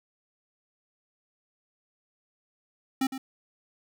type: tone with echo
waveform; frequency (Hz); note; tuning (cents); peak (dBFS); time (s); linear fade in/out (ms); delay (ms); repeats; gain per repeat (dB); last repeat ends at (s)
square; 264.9; C4; +22; -24; 3.01-3.07; 5; 110; 1; -10; 3.18
effects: none